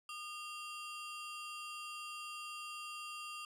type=ring-modulated tone; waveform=35% pulse; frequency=1992 Hz; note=B6; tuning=14 cents sharp; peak=-39 dBFS; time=0.09-3.45 s; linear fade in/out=2 ms; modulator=774 Hz; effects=low-pass 11000 Hz 12 dB/octave